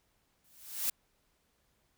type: noise with exponential growth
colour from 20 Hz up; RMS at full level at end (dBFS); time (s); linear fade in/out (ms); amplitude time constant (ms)
blue; -29; 0.44-0.9; 5; 99
effects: pink hiss -74 dBFS RMS until 1.97 s